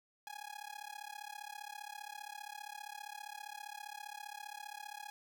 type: tone with amplitude modulation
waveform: sawtooth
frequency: 830.6 Hz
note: G#5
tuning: in tune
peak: -38 dBFS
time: 0.27-5.1 s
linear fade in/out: 0 ms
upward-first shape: sine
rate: 35.1 Hz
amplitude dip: 95%
effects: none